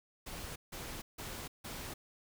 pink noise bursts, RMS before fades -44 dBFS, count 4, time 0.26-1.94 s, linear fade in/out 10 ms, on 300 ms, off 160 ms, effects none

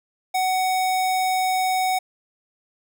square tone, 747 Hz, F#5, 16 cents sharp, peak -20 dBFS, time 0.34-1.99 s, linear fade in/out 10 ms, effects none

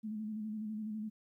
sine tone with vibrato, 215.1 Hz, A3, 39 cents flat, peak -37 dBFS, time 0.03-1.1 s, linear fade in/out 20 ms, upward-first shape square, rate 12 Hz, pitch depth 35 cents each way, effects 13-bit

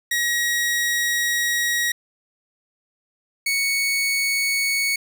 sawtooth tone pair in turn, 1900 / 2221 Hz, A#6 / C#7, +33 / +3 cents, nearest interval minor third, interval 270 cents, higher second, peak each -16 dBFS, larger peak neither, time 0.11-1.92 / 3.46-4.96 s, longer first, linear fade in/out 5 ms, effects none

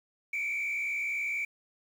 sine tone with frequency modulation, 2308 Hz, D7, 31 cents flat, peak -28 dBFS, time 0.33-1.45 s, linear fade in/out 5 ms, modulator 63.8 Hz, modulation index 1.2, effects tanh soft clip ceiling -27 dBFS + 9-bit

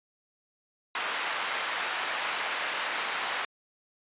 pink band-pass noise, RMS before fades -32 dBFS, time 0.95-3.45 s, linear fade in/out 2 ms, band 1000 to 3000 Hz, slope 12 dB/octave, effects resampled to 8000 Hz

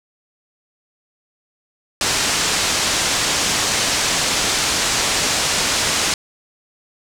white low-pass noise, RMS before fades -19 dBFS, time 2.01-6.14 s, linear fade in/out 2 ms, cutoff 7700 Hz, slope 24 dB/octave, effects none

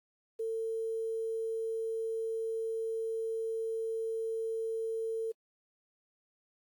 sine tone with quantisation, 450 Hz, A4, 39 cents sharp, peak -32 dBFS, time 0.39-5.32 s, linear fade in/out 10 ms, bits 10, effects AAC 64 kbps

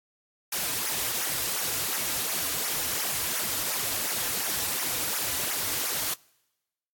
white noise with flanger, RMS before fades -29 dBFS, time 0.52-6.14 s, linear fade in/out 5 ms, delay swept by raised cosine 0.23 to 5.43 ms, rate 2.8 Hz, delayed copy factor -0.85, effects noise-tail reverb RT60 1.0 s tail -26 dB re dry + AAC 64 kbps

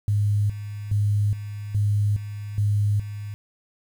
sine tone with tremolo, 103.2 Hz, G#2, 10 cents flat, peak -18 dBFS, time 0.08-3.34 s, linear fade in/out 0 ms, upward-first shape square, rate 1.2 Hz, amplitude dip 75%, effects 8-bit

